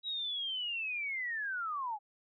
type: linear sweep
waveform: sine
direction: down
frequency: 3878 to 801 Hz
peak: -34 dBFS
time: 0.03-1.99 s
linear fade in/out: 50 ms
effects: none